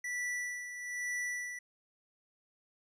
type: tone with tremolo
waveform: square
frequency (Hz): 1964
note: B6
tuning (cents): -10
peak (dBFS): -34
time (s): 0.04-1.59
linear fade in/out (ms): 5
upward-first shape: sine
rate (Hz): 1.1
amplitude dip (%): 60
effects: low-pass 10000 Hz 12 dB/octave